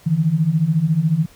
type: beating tone pair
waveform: sine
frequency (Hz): 150.1 / 164.1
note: D3 / E3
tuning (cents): +38 / -8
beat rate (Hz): 14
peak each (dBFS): -19 / -16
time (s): 0.06-1.26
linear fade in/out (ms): 10
effects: pink hiss -49 dBFS RMS until 1.35 s